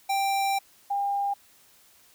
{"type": "tone pair in turn", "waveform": ["square", "sine"], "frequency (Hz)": [786, 802.5], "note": ["G5", "G5"], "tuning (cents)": [4, 40], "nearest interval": "unison", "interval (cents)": 36, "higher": "second", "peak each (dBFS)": -24, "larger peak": "neither", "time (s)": [[0.09, 0.59], [0.9, 1.34]], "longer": "first", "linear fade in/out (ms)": 10, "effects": ["white hiss -58 dBFS RMS until 2.14 s"]}